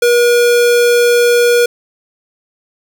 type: tone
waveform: square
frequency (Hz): 480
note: B4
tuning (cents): -49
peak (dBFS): -8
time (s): 0.02-1.66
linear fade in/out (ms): 5
effects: none